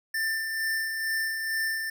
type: tone with tremolo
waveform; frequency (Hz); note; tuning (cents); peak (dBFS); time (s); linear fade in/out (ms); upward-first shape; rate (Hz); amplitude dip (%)
square; 1785; A6; +24; -26; 0.14-1.9; 5; sine; 2.2; 40
effects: none